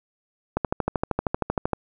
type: click train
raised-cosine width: 1 ms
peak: -8 dBFS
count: 16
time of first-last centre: 0.57-1.733 s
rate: 12.9 Hz
effects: none